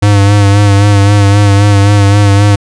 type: tone with vibrato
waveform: square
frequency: 101.2 Hz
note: G#2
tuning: 44 cents flat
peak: -4 dBFS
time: 0.02-2.56 s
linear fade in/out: 10 ms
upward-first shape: sine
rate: 3.8 Hz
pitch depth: 36 cents each way
effects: resampled to 22050 Hz